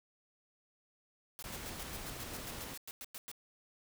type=noise bursts; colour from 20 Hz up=white; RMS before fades=-46 dBFS; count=15; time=1.39-3.315 s; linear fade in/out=0 ms; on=35 ms; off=100 ms
type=noise; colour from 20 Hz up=pink; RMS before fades=-45 dBFS; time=1.44-2.74 s; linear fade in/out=2 ms
effects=none